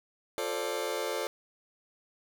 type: chord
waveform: sawtooth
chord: D minor seventh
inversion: first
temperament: just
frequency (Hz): 352.4 / 440.5 / 528.6 / 587.3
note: F4 / A4 / C5 / D5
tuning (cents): +16 / +2 / +18 / 0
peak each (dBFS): -35 / -31 / -32 / -33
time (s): 0.38-1.27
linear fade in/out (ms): 0
effects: none